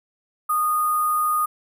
sine tone with sample-and-hold, 1231 Hz, D#6, 19 cents flat, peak -18 dBFS, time 0.49-1.46 s, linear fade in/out 10 ms, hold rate 11025 Hz, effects none

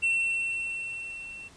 triangle tone with level ramp, 2705 Hz, E7, 44 cents sharp, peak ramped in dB -20 to -39 dBFS, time 0.02-1.49 s, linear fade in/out 20 ms, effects pink hiss -54 dBFS RMS until 1.56 s + resampled to 22050 Hz

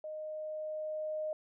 sine tone with level ramp, 618 Hz, D#5, 12 cents flat, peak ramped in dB -39 to -33 dBFS, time 0.04-1.33 s, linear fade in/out 2 ms, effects none

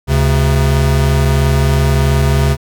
square tone pair together, 72.3 / 135.3 Hz, D2 / C#3, -27 / -42 cents, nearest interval major seventh, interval 1085 cents, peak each -13 dBFS, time 0.07-2.57 s, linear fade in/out 50 ms, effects none

